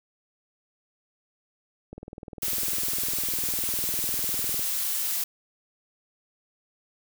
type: click train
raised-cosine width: 2 ms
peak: -26 dBFS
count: 54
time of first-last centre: 1.93-4.593 s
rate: 19.9 Hz
type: noise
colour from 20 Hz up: blue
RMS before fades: -28 dBFS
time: 2.42-5.24 s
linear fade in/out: 5 ms
effects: none